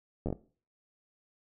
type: slowing click train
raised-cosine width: 2 ms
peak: -20 dBFS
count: 5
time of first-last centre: 0.26-0.327 s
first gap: 11 ms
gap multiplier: 1.29
effects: noise-tail reverb RT60 0.4 s tail -18 dB re dry